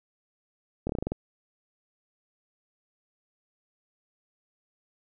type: slowing click train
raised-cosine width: 2 ms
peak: -16 dBFS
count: 8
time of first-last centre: 0.87-1.12 s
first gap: 24 ms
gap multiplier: 1.13
effects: none